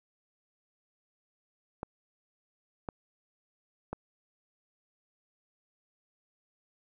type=clicks; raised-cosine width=1 ms; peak=-21 dBFS; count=3; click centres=1.831 / 2.888 / 3.93 s; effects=none